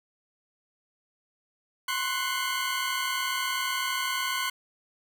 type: tone cluster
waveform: 20% pulse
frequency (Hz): 1034 / 1074 / 1485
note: C6 / C6 / F#6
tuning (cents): -21 / +45 / +6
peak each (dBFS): -27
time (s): 1.88-4.5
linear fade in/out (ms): 5
effects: none